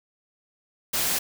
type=noise; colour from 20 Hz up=white; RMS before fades=-25 dBFS; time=0.93-1.19 s; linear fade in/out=10 ms; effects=none